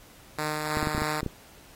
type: tone with tremolo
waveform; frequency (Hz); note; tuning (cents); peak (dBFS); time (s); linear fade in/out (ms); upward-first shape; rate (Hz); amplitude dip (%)
5% pulse; 152.6; D#3; -33; -16; 0.38-1.21; 5; sine; 3.2; 25
type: clicks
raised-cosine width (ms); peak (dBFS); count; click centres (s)
3; -16; 8; 0.771 / 0.829 / 0.872 / 0.949 / 0.98 / 1.02 / 1.231 / 1.263
effects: pink hiss -53 dBFS RMS until 1.75 s + AAC 48 kbps